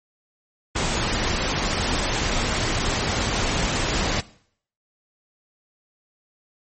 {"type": "noise", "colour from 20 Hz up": "pink", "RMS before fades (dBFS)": -23, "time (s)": [0.75, 4.21], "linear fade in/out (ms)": 10, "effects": ["noise-tail reverb RT60 0.6 s tail -19 dB re dry", "MP3 32 kbps"]}